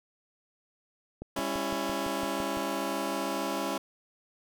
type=click train; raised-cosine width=2 ms; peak=-25 dBFS; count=9; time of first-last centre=1.22-2.571 s; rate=5.92 Hz
type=chord; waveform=15% pulse; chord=C# diminished; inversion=second; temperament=just; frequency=199.57 / 277.2 / 332.6 Hz; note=G3 / C#4 / E4; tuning=+31 / 0 / +16 cents; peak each=-30 / -27 / -28 dBFS; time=1.36-3.78 s; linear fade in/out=5 ms
effects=none

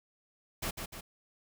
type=noise with echo; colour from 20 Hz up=pink; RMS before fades=-35 dBFS; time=0.62-0.71 s; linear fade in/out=10 ms; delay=150 ms; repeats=2; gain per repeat=-5 dB; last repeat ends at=1.01 s; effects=none

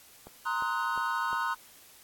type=click train; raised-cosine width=1 ms; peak=-31 dBFS; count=4; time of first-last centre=0.27-1.33 s; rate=2.83 Hz
type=chord; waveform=triangle; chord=C half-diminished seventh; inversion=third; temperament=equal with one note detuned; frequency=932.3 / 1046.5 / 1261.9 / 1480 Hz; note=Bb5 / C6 / Eb6 / Gb6; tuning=0 / 0 / +24 / 0 cents; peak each=-32 dBFS; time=0.45-1.55 s; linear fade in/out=20 ms
effects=white hiss -55 dBFS RMS until 2.03 s + AAC 64 kbps

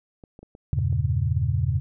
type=clicks; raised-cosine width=2 ms; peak=-31 dBFS; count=6; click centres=0.238 / 0.391 / 0.43 / 0.551 / 0.788 / 0.927 s
type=chord; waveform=sine; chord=E diminished seventh; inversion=none; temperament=equal; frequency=82.41 / 98 / 116.54 / 138.59 Hz; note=E2 / G2 / Bb2 / Db3; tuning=0 / 0 / 0 / 0 cents; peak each=-26 dBFS; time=0.73-1.8 s; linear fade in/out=0 ms
effects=none

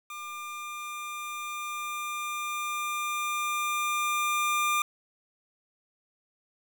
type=tone with level ramp; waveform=25% pulse; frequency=1200 Hz; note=D6; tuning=37 cents sharp; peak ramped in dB=-34 to -20 dBFS; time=0.1-4.82 s; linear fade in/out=2 ms; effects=9-bit

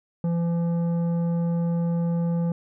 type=tone with tanh clipping; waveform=sine; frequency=169.7 Hz; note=F3; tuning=49 cents flat; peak=-23 dBFS; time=0.24-2.52 s; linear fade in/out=2 ms; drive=10 dB; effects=none

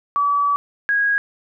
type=tone pair in turn; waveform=sine; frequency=1146 / 1646.6 Hz; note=D6 / G#6; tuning=-43 / -15 cents; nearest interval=tritone; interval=628 cents; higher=second; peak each=-15 dBFS; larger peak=neither; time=0.16-0.56 / 0.89-1.18 s; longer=first; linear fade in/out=0 ms; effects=none

